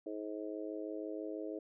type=harmonic tone; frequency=106.1 Hz; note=G#2; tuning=38 cents sharp; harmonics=3 / 4 / 5 / 6; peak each=-42 / -44 / -46 / -48 dBFS; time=0.06-1.59 s; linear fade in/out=5 ms; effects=none